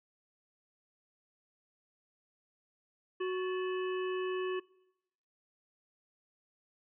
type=harmonic tone with a mistuned harmonic; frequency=370.3 Hz; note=F#4; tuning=1 cent sharp; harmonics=1 / 3 / 5 / 7 / 8; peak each=-32 / -42 / -46 / -49 / -50 dBFS; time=3.2-4.6 s; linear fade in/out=10 ms; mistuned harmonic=5; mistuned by=-110 cents; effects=noise-tail reverb RT60 0.9 s tail -23 dB re dry